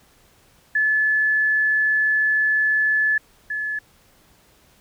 sine tone pair in turn, 1727 / 1718.2 Hz, A6 / A6, -33 / -42 cents, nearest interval unison, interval 9 cents, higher first, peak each -16 / -23 dBFS, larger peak first, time 0.75-3.18 / 3.5-3.79 s, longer first, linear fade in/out 5 ms, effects pink hiss -56 dBFS RMS until 4.8 s

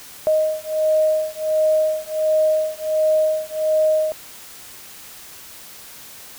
sine beating tone pair, 622.3 / 623.7 Hz, D#5 / D#5, 0 / +4 cents, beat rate 1.4 Hz, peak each -19 dBFS, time 0.27-4.12 s, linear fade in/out 0 ms, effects white hiss -40 dBFS RMS until 6.38 s

